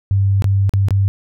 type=tone with dropouts; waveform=sine; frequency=98.3 Hz; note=G2; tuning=5 cents sharp; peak=-11 dBFS; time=0.11-1.08 s; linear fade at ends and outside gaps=0 ms; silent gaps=0.422-0.443 / 0.694-0.737 / 0.885-0.907 s; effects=none